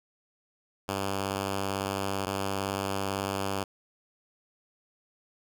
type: tone pair in turn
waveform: 5% pulse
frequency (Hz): 98 / 98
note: G2 / G2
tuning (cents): 0 / 0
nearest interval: unison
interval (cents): 0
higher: neither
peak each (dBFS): -18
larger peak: neither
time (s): 0.88-2.26 / 2.26-3.64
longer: neither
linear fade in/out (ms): 10
effects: none